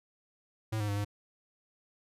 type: tone with pitch steps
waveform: square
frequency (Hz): 109.7 / 104.4 / 101.3 / 102.8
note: A2 / G#2 / G#2 / G#2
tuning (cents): -5 / +10 / -43 / -17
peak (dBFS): -31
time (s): 0.72-1.048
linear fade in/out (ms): 10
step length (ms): 82
effects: resampled to 32000 Hz